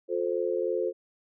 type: chord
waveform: sine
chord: F major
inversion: none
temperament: equal with one note detuned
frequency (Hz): 357 / 440 / 523.3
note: F4 / A4 / C5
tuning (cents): +38 / 0 / 0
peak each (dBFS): -30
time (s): 0.08-0.93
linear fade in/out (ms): 50
effects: none